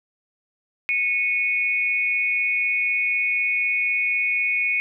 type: tone pair together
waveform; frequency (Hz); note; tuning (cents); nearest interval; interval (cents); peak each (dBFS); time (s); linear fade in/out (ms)
sine; 2200 / 2476; C#7 / D#7; -14 / -9; major second; 205; -22; 0.89-4.8; 0
effects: none